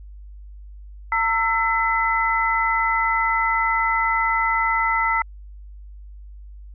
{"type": "tone cluster", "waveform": "sine", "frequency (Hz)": [908, 1330, 2019], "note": ["A#5", "E6", "B6"], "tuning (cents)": [-46, 15, 38], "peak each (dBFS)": -22, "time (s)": [1.12, 5.22], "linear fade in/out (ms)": 2, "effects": ["added 50 Hz sine -37 dBFS peak until 6.74 s"]}